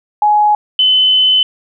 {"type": "tone pair in turn", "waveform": "sine", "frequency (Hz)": [839, 3032], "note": ["G#5", "F#7"], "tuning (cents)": [17, 42], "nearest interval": "octave + minor seventh", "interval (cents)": 2225, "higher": "second", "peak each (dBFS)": -7, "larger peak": "neither", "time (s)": [[0.22, 0.55], [0.79, 1.43]], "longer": "second", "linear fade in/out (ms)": 2, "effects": []}